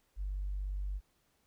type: tone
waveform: sine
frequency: 48.52 Hz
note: G1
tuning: 17 cents flat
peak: -33 dBFS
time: 0.16-1.01 s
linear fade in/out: 50 ms
effects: tanh soft clip ceiling -29 dBFS + pink hiss -74 dBFS RMS until 1.46 s